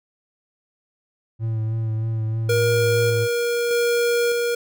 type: tone with vibrato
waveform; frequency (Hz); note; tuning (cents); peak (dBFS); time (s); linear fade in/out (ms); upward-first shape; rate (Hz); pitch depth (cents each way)
triangle; 111.3; A2; +20; -19; 1.39-3.28; 50; sine; 3.2; 25
type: tone with tremolo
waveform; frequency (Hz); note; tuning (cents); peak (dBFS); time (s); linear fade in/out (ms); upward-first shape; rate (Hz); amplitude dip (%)
square; 474.8; A#4; +32; -18; 2.49-4.55; 5; square; 0.82; 25
effects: none